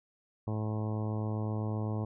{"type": "harmonic tone", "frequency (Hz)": 107.8, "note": "A2", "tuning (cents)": -35, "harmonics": [1, 2, 3, 4, 5, 6, 7, 8, 9, 10], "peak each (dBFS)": [-32, -38, -42, -44, -46, -48, -49, -50, -51, -52], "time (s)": [0.47, 2.05], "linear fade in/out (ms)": 5, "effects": []}